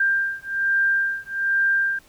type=beating tone pair; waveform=sine; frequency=1588 / 1589.2 Hz; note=G6 / G6; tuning=+22 / +23 cents; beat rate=1.2 Hz; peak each=-22 dBFS; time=0-1.99 s; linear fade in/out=5 ms; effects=pink hiss -54 dBFS RMS until 2.08 s